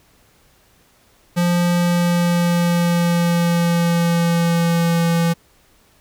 square tone with pitch glide, 174.61 to 168.37 Hz, F3 to E3, 0 to +37 cents, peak -15 dBFS, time 1.36-5.34 s, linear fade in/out 20 ms, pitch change -63 cents, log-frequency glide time 1.75-5.06 s, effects pink hiss -55 dBFS RMS until 6 s

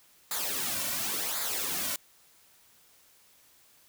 white noise with flanger, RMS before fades -32 dBFS, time 0.31-1.96 s, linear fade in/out 2 ms, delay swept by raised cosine 0.34 to 2.44 ms, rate 0.92 Hz, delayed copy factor -0.65, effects white hiss -61 dBFS RMS until 3.88 s

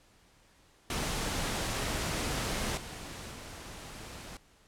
pink noise with level steps, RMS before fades -33 / -43 / -45 dBFS, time 0.9-4.37 s, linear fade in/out 2 ms, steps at 2.77 / 3.31 s, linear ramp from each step 5 ms, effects pink hiss -63 dBFS RMS until 4.67 s + low-pass 10000 Hz 12 dB/octave

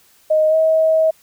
sine tone with pitch glide, 622.3 to 638.3 Hz, D#5 to D#5, 0 to +44 cents, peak -11 dBFS, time 0.3-1.11 s, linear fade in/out 10 ms, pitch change +44 cents, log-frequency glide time 0.49-0.55 s, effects white hiss -53 dBFS RMS until 1.22 s

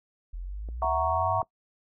sine exponential sweep, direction up, 41.2 to 103 Hz, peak -33 dBFS, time 0.33-1.41 s, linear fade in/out 10 ms
clicks, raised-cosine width 2 ms, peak -32 dBFS, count 3, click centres 0.688 / 0.845 / 1.429 s
sine chord, F# dominant seventh, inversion third, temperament equal, 659.3 / 740 / 932.3 / 1108.7 Hz, E5 / F#5 / A#5 / C#6, 0 / 0 / 0 / 0 cents, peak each -29 dBFS, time 0.82-1.42 s, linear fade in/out 2 ms
effects noise-tail reverb RT60 0.1 s tail -21 dB re dry

